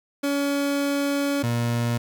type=tone pair in turn; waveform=30% pulse; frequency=282.5 / 118.4 Hz; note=C#4 / A#2; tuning=+33 / +27 cents; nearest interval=octave + minor third; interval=1506 cents; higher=first; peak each=-19 dBFS; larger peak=neither; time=0.23-1.43 / 1.43-1.98 s; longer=first; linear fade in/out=10 ms; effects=none